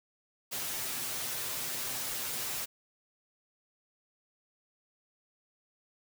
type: noise with comb filter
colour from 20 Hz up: white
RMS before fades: -36 dBFS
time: 0.51-2.66 s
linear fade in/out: 20 ms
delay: 7.8 ms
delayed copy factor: +0.8
effects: none